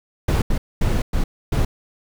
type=noise bursts at uneven times; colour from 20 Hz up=brown; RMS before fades=-18 dBFS; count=5; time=0.28-0.42 / 0.5-0.58 / 0.81-1.02 / 1.13-1.24 / 1.52-1.65 s; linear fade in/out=5 ms; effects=none